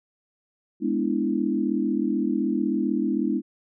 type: chord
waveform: sine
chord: E dominant seventh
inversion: first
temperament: equal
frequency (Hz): 207.7 / 246.9 / 293.7 / 329.6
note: G#3 / B3 / D4 / E4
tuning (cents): 0 / 0 / 0 / 0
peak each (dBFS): -27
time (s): 0.8-3.42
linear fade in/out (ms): 50
effects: none